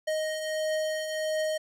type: beating tone pair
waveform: square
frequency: 622.3 / 623.8 Hz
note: D#5 / D#5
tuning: 0 / +4 cents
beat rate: 1.5 Hz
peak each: -38 / -29 dBFS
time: 0.07-1.58 s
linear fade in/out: 10 ms
effects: low-pass 11000 Hz 12 dB/octave